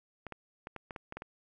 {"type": "clicks", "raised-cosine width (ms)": 0.5, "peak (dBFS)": -26, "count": 9, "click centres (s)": [0.267, 0.323, 0.671, 0.763, 0.908, 0.962, 1.124, 1.17, 1.221], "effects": []}